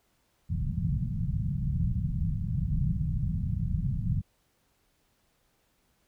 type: low-pass noise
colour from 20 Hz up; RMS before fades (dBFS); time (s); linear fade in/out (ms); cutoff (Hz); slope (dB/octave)
white; -29; 0.49-4.22; 20; 180; 48
effects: pink hiss -71 dBFS RMS until 6.07 s